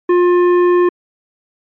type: tone with hard clipping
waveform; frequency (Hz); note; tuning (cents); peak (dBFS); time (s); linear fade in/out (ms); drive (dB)
sine; 354.3; F4; +25; -10; 0.09-0.89; 5; 12
effects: low-pass 2000 Hz 12 dB/octave + MP3 64 kbps